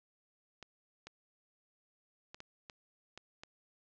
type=clicks; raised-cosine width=0.2 ms; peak=-30 dBFS; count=7; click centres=0.627 / 1.07 / 2.345 / 2.404 / 2.698 / 3.176 / 3.435 s; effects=low-pass 7000 Hz 12 dB/octave